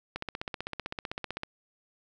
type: click train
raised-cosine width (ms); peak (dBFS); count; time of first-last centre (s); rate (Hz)
0.3; -18; 21; 0.16-1.434; 15.7
effects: none